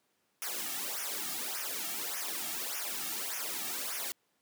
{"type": "noise with flanger", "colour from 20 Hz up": "white", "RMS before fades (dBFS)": -37, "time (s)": [0.42, 4.12], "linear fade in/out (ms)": 0, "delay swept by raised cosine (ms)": [0.24, 2.04], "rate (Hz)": 1.7, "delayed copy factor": -0.95, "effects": ["pink hiss -75 dBFS RMS until 4.41 s", "high-pass 200 Hz 12 dB/octave"]}